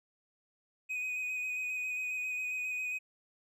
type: tone with vibrato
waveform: triangle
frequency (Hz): 2500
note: D#7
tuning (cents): +8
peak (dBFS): -32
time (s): 0.89-2.99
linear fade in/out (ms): 20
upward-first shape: square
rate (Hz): 7.4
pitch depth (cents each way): 15
effects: none